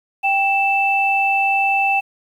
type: tone pair together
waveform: sine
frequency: 787.6 / 2649 Hz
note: G5 / E7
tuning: +8 / +8 cents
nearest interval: octave + major sixth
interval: 2100 cents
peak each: -17 dBFS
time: 0.23-2.01 s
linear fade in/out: 20 ms
effects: 8-bit